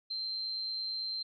sine tone with amplitude modulation, 4132 Hz, C8, 22 cents flat, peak -32 dBFS, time 0.1-1.23 s, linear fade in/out 10 ms, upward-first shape sine, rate 109 Hz, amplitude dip 40%, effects none

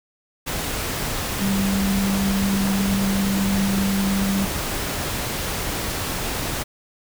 sine tone in noise, 196 Hz, G3, in tune, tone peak -19 dBFS, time 1.4-4.46 s, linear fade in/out 20 ms, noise pink, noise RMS -26 dBFS, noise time 0.46-6.64 s, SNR +4 dB, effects none

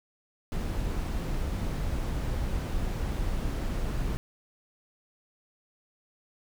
brown noise, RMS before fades -30 dBFS, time 0.52-4.17 s, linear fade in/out 0 ms, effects none

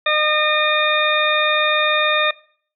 harmonic tone, 609 Hz, D#5, 37 cents flat, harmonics 1 / 2 / 3 / 4 / 6, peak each -21 / -21 / -21 / -21 / -21 dBFS, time 0.06-2.31 s, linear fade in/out 5 ms, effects noise-tail reverb RT60 0.5 s tail -20 dB re dry

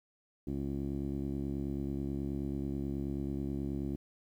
15% pulse tone with low-pass filter, 69.3 Hz, C#2, in tune, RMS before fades -36 dBFS, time 0.47-3.96 s, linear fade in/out 5 ms, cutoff 340 Hz, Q 2.9, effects 11-bit

